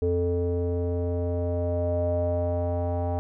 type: tone with low-pass filter sweep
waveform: square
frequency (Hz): 87.4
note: F2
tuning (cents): +2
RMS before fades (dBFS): -26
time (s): 0.02-3.19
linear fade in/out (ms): 0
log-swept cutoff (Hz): 450 to 720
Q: 8.2
effects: none